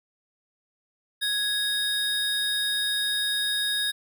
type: tone pair together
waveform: square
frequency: 1661.2 / 3729 Hz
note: G#6 / A#7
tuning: 0 / 0 cents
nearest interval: octave + major second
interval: 1400 cents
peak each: -30 / -26 dBFS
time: 1.21-3.92 s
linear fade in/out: 20 ms
effects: none